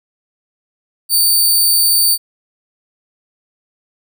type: tone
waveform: 10% pulse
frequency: 4583 Hz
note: D8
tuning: 43 cents flat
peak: -3 dBFS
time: 1.09-2.18 s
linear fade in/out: 50 ms
effects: none